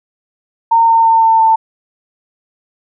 sine tone with pitch steps, 916 / 910.2 / 904.4 / 898.7 / 893 Hz, A#5 / A#5 / A5 / A5 / A5, -31 / -42 / +47 / +36 / +25 cents, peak -6 dBFS, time 0.71-1.56 s, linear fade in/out 10 ms, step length 170 ms, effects none

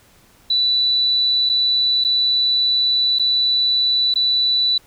sine tone with dropouts, 3966 Hz, B7, 7 cents sharp, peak -14 dBFS, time 0.5-4.78 s, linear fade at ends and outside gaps 5 ms, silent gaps 1.492-1.496 / 2.04-2.047 / 3.187-3.195 / 4.14-4.157 s, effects pink hiss -52 dBFS RMS until 4.86 s

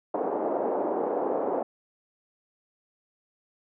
pink band-pass noise, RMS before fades -28 dBFS, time 0.14-1.63 s, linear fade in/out 5 ms, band 330 to 810 Hz, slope 24 dB/octave, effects none

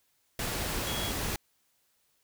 sine tone in noise, 3322 Hz, G#7, in tune, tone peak -37 dBFS, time 0.87-1.11 s, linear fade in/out 2 ms, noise pink, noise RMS -33 dBFS, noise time 0.39-1.36 s, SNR -7 dB, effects white hiss -72 dBFS RMS until 2.23 s

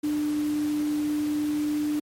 sine tone in noise, 298.4 Hz, D4, 28 cents sharp, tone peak -23 dBFS, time 0.03-2 s, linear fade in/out 10 ms, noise pink, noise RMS -41 dBFS, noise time 0.03-2 s, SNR +15 dB, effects high-pass 80 Hz 12 dB/octave + MP3 64 kbps

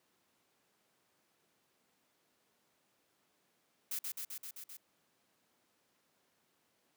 blue noise with echo, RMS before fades -38 dBFS, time 3.91-3.99 s, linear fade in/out 5 ms, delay 130 ms, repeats 6, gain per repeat -2 dB, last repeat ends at 4.77 s, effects pink hiss -75 dBFS RMS until 6.96 s + high-pass 200 Hz 12 dB/octave

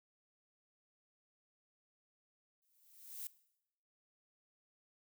violet noise with exponential growth, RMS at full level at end -42 dBFS, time 2.62-3.27 s, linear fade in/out 1 ms, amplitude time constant 140 ms, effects noise-tail reverb RT60 0.8 s tail -19 dB re dry

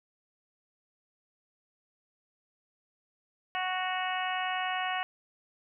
harmonic tone with a mistuned harmonic, 370 Hz, F#4, in tune, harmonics 2 / 3 / 4 / 5 / 6 / 7 / 8, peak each -33 / -37 / -39 / -37 / -41 / -41 / -39 dBFS, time 3.55-5.03 s, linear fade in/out 0 ms, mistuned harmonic 8, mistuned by -30 cents, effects none

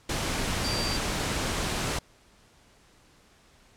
sine tone in noise, 4682 Hz, D8, 6 cents flat, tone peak -31 dBFS, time 0.64-0.97 s, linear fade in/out 5 ms, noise pink, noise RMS -29 dBFS, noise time 0.09-1.99 s, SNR -5 dB, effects pink hiss -59 dBFS RMS until 3.76 s + low-pass 9000 Hz 12 dB/octave

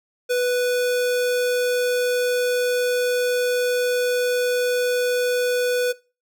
square tone, 493.9 Hz, B4, in tune, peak -19 dBFS, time 0.29-5.93 s, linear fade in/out 20 ms, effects noise-tail reverb RT60 0.3 s tail -20 dB re dry

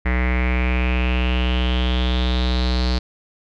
square tone with low-pass filter sweep, 62.3 Hz, B1, 16 cents sharp, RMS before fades -19 dBFS, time 0.05-2.99 s, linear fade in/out 10 ms, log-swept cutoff 2000 to 4400 Hz, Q 6.4, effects none

